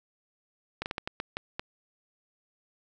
slowing click train, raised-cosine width 0.3 ms, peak -16 dBFS, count 8, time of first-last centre 0.82-1.595 s, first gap 39 ms, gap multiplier 1.34, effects none

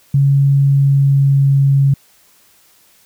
sine tone with pitch glide, 139.1 to 138.14 Hz, C#3 to C#3, +6 to -6 cents, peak -8 dBFS, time 0.14-1.94 s, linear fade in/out 5 ms, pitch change -12 cents, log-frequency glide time 0.59-1.53 s, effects white hiss -51 dBFS RMS until 3.05 s

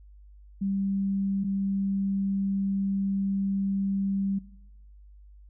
sine tone pair in turn, 196 / 196 Hz, G3 / G3, 0 / 0 cents, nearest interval unison, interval 0 cents, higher neither, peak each -25 dBFS, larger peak neither, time 0.61-1.44 / 1.44-4.39 s, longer second, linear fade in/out 10 ms, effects noise-tail reverb RT60 0.9 s tail -20 dB re dry + added 50 Hz sine -48 dBFS peak until 5.49 s

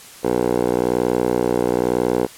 10% pulse tone with band-pass filter, 61 Hz, B1, 21 cents flat, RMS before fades -19 dBFS, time 0.23-2.27 s, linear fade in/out 20 ms, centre 510 Hz, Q 3.1, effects white hiss -41 dBFS RMS until 2.37 s + low-pass 12000 Hz 12 dB/octave

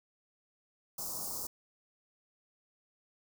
white band-stop noise, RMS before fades -39 dBFS, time 0.98-1.47 s, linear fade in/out 5 ms, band 1200 to 4800 Hz, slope 48 dB/octave, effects none

